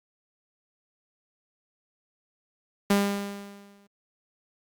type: tone with exponential decay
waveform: sawtooth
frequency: 200.9 Hz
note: G3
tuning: 43 cents sharp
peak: -14 dBFS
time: 2.9-3.87 s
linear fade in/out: 5 ms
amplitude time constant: 210 ms
effects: Opus 48 kbps